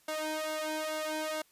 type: tone with flanger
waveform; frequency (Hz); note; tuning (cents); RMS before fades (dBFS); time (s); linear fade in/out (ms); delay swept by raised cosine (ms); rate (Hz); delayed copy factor
sawtooth; 310.6; D#4; -3; -35; 0.08-1.42; 5; 1.4 to 1.99; 2.3; +1
effects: white hiss -66 dBFS RMS until 1.51 s + resampled to 32000 Hz